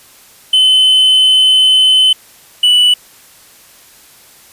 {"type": "tone pair in turn", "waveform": "triangle", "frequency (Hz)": [3044, 2962], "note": ["F#7", "F#7"], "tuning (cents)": [48, 1], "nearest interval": "unison", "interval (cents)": 47, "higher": "first", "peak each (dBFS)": -4, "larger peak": "neither", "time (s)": [[0.53, 2.13], [2.63, 2.94]], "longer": "first", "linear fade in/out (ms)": 5, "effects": ["white hiss -42 dBFS RMS until 4.52 s", "resampled to 32000 Hz"]}